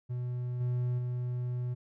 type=tone with level steps; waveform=triangle; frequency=123.47 Hz; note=B2; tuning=in tune; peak=-30 / -26 / -29 dBFS; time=0.09-1.75 s; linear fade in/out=20 ms; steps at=0.6 / 0.98 s; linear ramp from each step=10 ms; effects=none